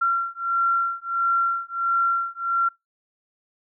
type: beating tone pair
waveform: sine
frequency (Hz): 1368 / 1369.5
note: F6 / F6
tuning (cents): -36 / -34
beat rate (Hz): 1.5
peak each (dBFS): -23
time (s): 0.01-2.69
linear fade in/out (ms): 10
effects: noise-tail reverb RT60 0.2 s tail -25 dB re dry